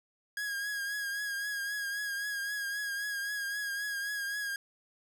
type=tone with vibrato; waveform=45% pulse; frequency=1644 Hz; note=G#6; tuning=18 cents flat; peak=-33 dBFS; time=0.37-4.56 s; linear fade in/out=2 ms; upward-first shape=triangle; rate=3.8 Hz; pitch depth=46 cents each way; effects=none